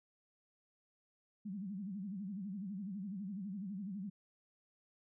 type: tone with vibrato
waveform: sine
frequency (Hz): 196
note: G3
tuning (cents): 0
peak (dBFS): -40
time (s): 1.45-4.1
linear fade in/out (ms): 10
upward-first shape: sine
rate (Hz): 12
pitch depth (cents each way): 150
effects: none